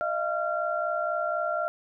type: tone cluster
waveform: sine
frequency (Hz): 619 / 683 / 1376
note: D#5 / F5 / F6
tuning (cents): -9 / -39 / -26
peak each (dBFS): -30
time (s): 0.01-1.68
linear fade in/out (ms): 0
effects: none